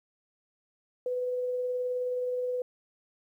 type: tone with tremolo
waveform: sine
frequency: 498.7 Hz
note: B4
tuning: 17 cents sharp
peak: -27 dBFS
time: 1.06-2.62 s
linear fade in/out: 2 ms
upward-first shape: triangle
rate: 19 Hz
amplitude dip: 25%
effects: 11-bit